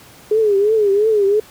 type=tone with vibrato; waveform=sine; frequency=417.5 Hz; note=G#4; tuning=9 cents sharp; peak=-11 dBFS; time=0.31-1.4 s; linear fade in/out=5 ms; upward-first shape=triangle; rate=2.9 Hz; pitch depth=130 cents each way; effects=pink hiss -43 dBFS RMS until 1.5 s + high-pass 80 Hz 12 dB/octave